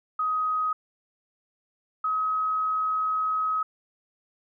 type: tone pair in turn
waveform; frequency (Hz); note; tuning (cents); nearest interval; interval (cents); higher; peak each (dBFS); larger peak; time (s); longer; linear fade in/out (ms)
sine; 1258 / 1271.9; D#6 / D#6; +19 / +38; unison; 19; second; -23; neither; 0.19-0.73 / 2.04-3.63; second; 5
effects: none